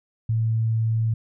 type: tone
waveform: sine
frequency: 112.3 Hz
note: A2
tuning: 36 cents sharp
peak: -19 dBFS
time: 0.29-1.14 s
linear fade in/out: 5 ms
effects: none